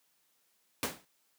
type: noise with exponential decay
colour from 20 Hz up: pink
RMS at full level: -28 dBFS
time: 0.83-1.05 s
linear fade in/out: 1 ms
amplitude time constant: 46 ms
effects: white hiss -73 dBFS RMS until 1.38 s + high-pass 150 Hz 12 dB/octave